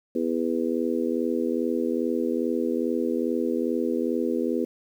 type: harmonic tone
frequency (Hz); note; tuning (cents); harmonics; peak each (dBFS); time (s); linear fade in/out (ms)
82.41; E2; 0; 3 / 4 / 5 / 6; -27 / -28 / -29 / -30; 0.15-4.65; 5
effects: 9-bit